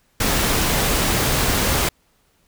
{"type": "noise", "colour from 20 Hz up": "pink", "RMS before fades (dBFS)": -19, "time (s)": [0.2, 1.89], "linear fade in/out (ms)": 5, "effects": ["pink hiss -62 dBFS RMS until 2.47 s"]}